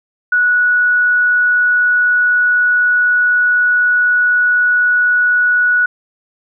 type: tone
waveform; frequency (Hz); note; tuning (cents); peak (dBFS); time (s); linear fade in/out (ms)
sine; 1468; F#6; -14; -9; 0.32-5.86; 5
effects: none